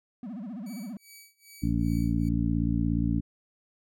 triangle tone with vibrato, 219 Hz, A3, 8 cents flat, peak -33 dBFS, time 0.23-0.97 s, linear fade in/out 2 ms, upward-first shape sine, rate 15 Hz, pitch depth 270 cents each way
10% pulse tone with tremolo, 2281 Hz, C#7, 49 cents sharp, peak -38 dBFS, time 0.66-2.29 s, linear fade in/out 5 ms, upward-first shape sine, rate 2.5 Hz, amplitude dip 95%
harmonic tone, 57 Hz, A#1, 38 cents flat, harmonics 1 / 2 / 3 / 4 / 5, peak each -30 / -30 / -30 / -30 / -30 dBFS, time 1.62-3.21 s, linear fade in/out 20 ms
effects none

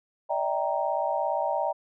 sine chord, E half-diminished seventh, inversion third, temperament equal with one note detuned, 587.3 / 644.6 / 784 / 932.3 Hz, D5 / E5 / G5 / Bb5, 0 / -39 / 0 / 0 cents, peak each -30 dBFS, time 0.29-1.73 s, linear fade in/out 20 ms, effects none

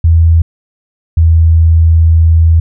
sine tone pair in turn, 82.41 / 81.75 Hz, E2 / E2, 0 / -14 cents, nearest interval unison, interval 14 cents, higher first, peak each -3 dBFS, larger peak neither, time 0.04-0.42 / 1.17-2.6 s, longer second, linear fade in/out 5 ms, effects none

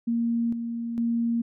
sine tone with tremolo, 233.1 Hz, A#3, in tune, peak -22 dBFS, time 0.07-1.42 s, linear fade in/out 10 ms, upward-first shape square, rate 1.1 Hz, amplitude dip 50%, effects none

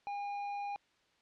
sine tone with tanh clipping, 811 Hz, G#5, 41 cents flat, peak -38 dBFS, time 0.07-0.76 s, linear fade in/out 0 ms, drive 9 dB, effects white hiss -71 dBFS RMS until 1.21 s + low-pass 4000 Hz 12 dB/octave

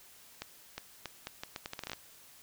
accelerating click train, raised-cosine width 0.2 ms, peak -21 dBFS, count 14, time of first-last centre 0.42-1.933 s, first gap 360 ms, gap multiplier 0.77, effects white hiss -57 dBFS RMS until 2.42 s

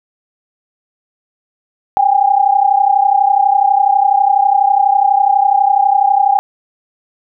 sine tone pair together, 784 / 816.1 Hz, G5 / G#5, 0 / -31 cents, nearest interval minor second, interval 69 cents, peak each -11 dBFS, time 1.97-6.39 s, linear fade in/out 0 ms, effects none

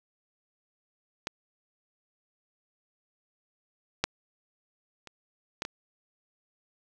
clicks, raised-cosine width 0.2 ms, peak -14 / -7 / -27 / -14 / -17 dBFS, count 5, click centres 1.271 / 4.04 / 5.073 / 5.621 / 5.651 s, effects none

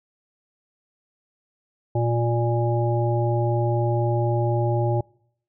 harmonic tone, 118 Hz, A#2, 22 cents sharp, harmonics 1 / 3 / 5 / 7, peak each -21 / -26 / -28 / -29 dBFS, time 1.95-5.01 s, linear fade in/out 5 ms, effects noise-tail reverb RT60 0.7 s tail -26 dB re dry

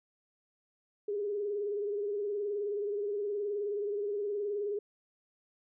sine tone with vibrato, 410 Hz, G#4, 22 cents flat, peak -31 dBFS, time 1.08-4.79 s, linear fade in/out 5 ms, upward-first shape triangle, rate 19 Hz, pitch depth 65 cents each way, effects none

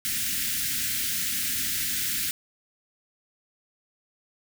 white band-stop noise, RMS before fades -28 dBFS, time 0.05-2.31 s, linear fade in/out 0 ms, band 300 to 1500 Hz, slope 48 dB/octave, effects none

